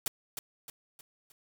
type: noise with echo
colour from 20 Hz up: white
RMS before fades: -31 dBFS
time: 0.06-0.08 s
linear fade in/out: 2 ms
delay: 310 ms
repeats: 4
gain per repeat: -7 dB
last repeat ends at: 1.32 s
effects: none